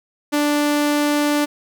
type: tone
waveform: sawtooth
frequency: 293.7 Hz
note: D4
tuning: in tune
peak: -12 dBFS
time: 0.32-1.46 s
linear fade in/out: 20 ms
effects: none